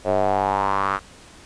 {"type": "tone with band-pass filter sweep", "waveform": "square", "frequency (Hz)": 49, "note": "G1", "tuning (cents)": 0, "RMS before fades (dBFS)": -21, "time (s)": [0.04, 1], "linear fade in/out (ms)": 50, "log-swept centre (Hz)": [580, 1300], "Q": 4.3, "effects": ["pink hiss -46 dBFS RMS until 1.45 s", "resampled to 22050 Hz"]}